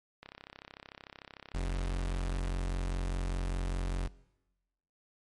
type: click train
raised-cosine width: 0.3 ms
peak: -30 dBFS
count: 76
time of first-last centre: 0.23-2.476 s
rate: 33.4 Hz
type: tone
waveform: 40% pulse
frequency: 45 Hz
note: F#1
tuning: 47 cents flat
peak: -30 dBFS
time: 1.54-4.08 s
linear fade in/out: 10 ms
effects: noise-tail reverb RT60 1.0 s tail -21 dB re dry + MP3 48 kbps